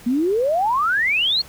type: exponential sweep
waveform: sine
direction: up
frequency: 230 to 4435 Hz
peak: -16 dBFS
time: 0.06-1.42 s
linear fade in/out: 10 ms
effects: pink hiss -44 dBFS RMS until 1.48 s